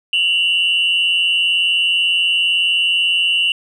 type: tone pair together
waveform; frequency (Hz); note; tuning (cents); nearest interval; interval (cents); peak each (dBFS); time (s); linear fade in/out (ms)
sine; 2759 / 2939; F7 / F#7; -22 / -12; minor second; 110; -15 / -14; 0.13-3.52; 2
effects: tanh soft clip ceiling -8 dBFS